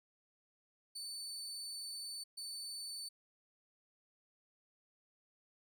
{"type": "tone bursts at uneven times", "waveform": "30% pulse", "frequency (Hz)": 4511, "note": "C#8", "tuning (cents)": 29, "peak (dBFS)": -40, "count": 2, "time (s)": [[0.95, 2.24], [2.37, 3.09]], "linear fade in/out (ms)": 10, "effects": []}